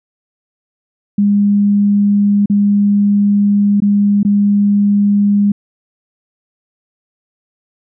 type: tone with dropouts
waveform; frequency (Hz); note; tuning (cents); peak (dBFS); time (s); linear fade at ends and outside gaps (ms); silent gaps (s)
sine; 203.4; G#3; -36; -8; 1.18-5.52; 5; 2.459-2.498 / 3.803-3.82 / 4.231-4.249
effects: none